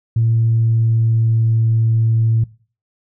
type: tone with pitch glide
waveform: sine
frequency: 114.2 to 113.02 Hz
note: A#2 to A2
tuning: -35 to +47 cents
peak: -11 dBFS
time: 0.16-2.44 s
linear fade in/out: 5 ms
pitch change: -18 cents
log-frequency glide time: 0.31-1.56 s
effects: noise-tail reverb RT60 0.4 s tail -21 dB re dry + tanh soft clip ceiling -7 dBFS